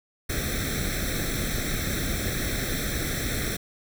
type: noise with comb filter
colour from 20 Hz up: pink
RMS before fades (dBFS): -28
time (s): 0.29-3.57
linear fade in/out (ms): 10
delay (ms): 0.52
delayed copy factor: +0.95
effects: none